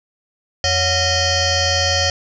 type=tone with frequency modulation; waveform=sine; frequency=2489 Hz; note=D#7; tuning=in tune; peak=-14 dBFS; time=0.64-2.1 s; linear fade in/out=2 ms; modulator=644 Hz; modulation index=5.1; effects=none